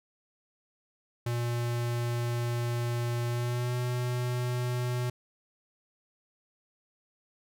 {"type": "tone with pitch glide", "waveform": "square", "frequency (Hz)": [119.4, 123.54], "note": ["A#2", "B2"], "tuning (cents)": [42, 1], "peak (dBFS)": -29, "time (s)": [1.26, 5.1], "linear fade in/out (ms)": 5, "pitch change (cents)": 59, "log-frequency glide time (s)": [3.28, 3.75], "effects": []}